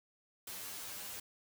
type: noise with comb filter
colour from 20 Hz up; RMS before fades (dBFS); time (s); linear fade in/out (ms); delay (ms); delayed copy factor
white; -45; 0.47-1.2; 5; 10; +1
effects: none